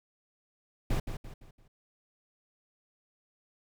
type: noise with echo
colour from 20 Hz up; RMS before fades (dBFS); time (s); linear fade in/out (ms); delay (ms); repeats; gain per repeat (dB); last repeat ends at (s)
brown; -28; 0.9-1; 5; 170; 4; -8; 1.68
effects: none